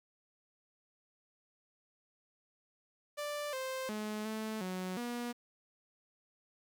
sawtooth tone with pitch steps, 588 / 523 / 213 / 218.3 / 184.6 / 240.6 Hz, D5 / C5 / G#3 / A3 / F#3 / B3, +2 / -1 / +44 / -13 / -4 / -45 cents, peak -33 dBFS, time 3.17-5.33 s, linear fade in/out 20 ms, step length 360 ms, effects 11-bit

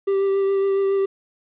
triangle tone with vibrato, 392 Hz, G4, in tune, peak -15 dBFS, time 0.07-1.06 s, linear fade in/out 10 ms, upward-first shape triangle, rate 7.2 Hz, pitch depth 16 cents each way, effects resampled to 8000 Hz + 9-bit

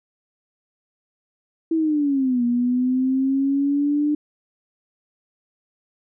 sine linear two-way sweep, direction down then up, 329.6 to 238.4 to 299 Hz, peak -17 dBFS, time 1.71-4.15 s, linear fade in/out 5 ms, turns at 2.44 s, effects none

